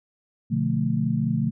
sine chord, B half-diminished seventh, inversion none, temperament just, 123.47 / 148.16 / 177.8 / 222.2 Hz, B2 / D3 / F3 / A3, 0 / +16 / +31 / +17 cents, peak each -27 / -26 / -28 / -25 dBFS, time 0.5-1.51 s, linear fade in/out 20 ms, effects none

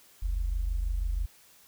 sine tone pair together, 44.54 / 70.7 Hz, F1 / C#2, +35 / +35 cents, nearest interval minor sixth, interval 800 cents, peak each -27 / -36 dBFS, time 0.22-1.26 s, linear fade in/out 10 ms, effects white hiss -58 dBFS RMS until 1.67 s

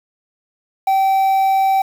triangle tone with quantisation, 773 Hz, G5, 24 cents flat, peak -10 dBFS, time 0.87-1.82 s, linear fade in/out 5 ms, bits 6, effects none

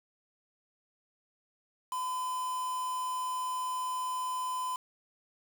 triangle tone with quantisation, 1015 Hz, B5, 47 cents sharp, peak -30 dBFS, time 1.92-4.76 s, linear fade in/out 2 ms, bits 7, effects none

